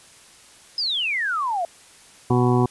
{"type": "exponential sweep", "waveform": "sine", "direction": "down", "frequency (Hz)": [5150, 657], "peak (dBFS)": -21, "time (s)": [0.78, 1.65], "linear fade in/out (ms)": 2}
{"type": "harmonic tone", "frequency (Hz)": 123.47, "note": "B2", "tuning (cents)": 0, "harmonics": [1, 2, 3, 4, 6, 7, 8, 9], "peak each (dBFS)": [-19, -21, -21, -34, -27, -33, -27, -33], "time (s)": [2.3, 2.66], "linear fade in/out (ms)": 5}
{"effects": ["white hiss -49 dBFS RMS until 2.7 s", "resampled to 24000 Hz"]}